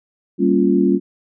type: chord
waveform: sine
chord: G half-diminished seventh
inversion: none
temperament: equal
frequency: 196 / 233.1 / 277.2 / 349.2 Hz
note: G3 / Bb3 / Db4 / F4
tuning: 0 / 0 / 0 / 0 cents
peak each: -17 / -20 / -17 / -17 dBFS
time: 0.38-1 s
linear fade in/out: 50 ms
effects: none